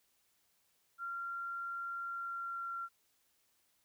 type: tone with pitch glide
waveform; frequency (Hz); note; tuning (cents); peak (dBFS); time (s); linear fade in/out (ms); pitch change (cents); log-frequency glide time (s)
sine; 1380 to 1371.3; F6 to F6; -21 to -32; -38; 0.98-2.89; 50; -11; 2.01-2.76
effects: white hiss -75 dBFS RMS until 3.84 s